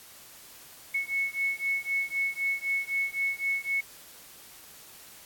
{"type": "beating tone pair", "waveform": "sine", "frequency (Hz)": [2200, 2203.9], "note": ["C#7", "C#7"], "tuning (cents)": [-14, -11], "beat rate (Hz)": 3.9, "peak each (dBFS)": -30, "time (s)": [0.94, 3.81], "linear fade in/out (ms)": 10, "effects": ["white hiss -50 dBFS RMS until 5.25 s", "AAC 64 kbps"]}